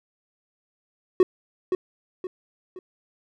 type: tone with echo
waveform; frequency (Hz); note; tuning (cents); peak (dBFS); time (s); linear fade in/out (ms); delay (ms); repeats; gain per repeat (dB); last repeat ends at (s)
triangle; 368.8; F#4; -6; -10; 1.2-1.23; 2; 520; 3; -8; 2.79
effects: none